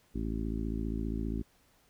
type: harmonic tone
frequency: 55 Hz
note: A1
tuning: in tune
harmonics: 1 / 2 / 3 / 4 / 5 / 6 / 7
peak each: -35 / -41 / -42 / -38 / -39 / -43 / -46 dBFS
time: 0.14-1.43 s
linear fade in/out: 20 ms
effects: pink hiss -67 dBFS RMS until 1.89 s